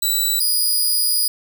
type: tone pair in turn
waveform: 10% pulse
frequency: 3951 / 4921 Hz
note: B7 / D#8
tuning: 0 / -20 cents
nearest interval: major third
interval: 380 cents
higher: second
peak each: -9 dBFS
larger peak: neither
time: 0.02-0.4 / 0.4-1.28 s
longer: second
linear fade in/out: 5 ms
effects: none